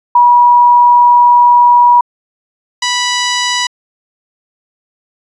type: tone pair in turn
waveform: sine / 10% pulse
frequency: 967 / 983.3 Hz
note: B5 / B5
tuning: -37 / -8 cents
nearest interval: unison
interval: 29 cents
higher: second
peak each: -3 dBFS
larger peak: neither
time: 0.15-2.01 / 2.82-3.67 s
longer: first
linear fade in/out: 5 ms
effects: resampled to 24000 Hz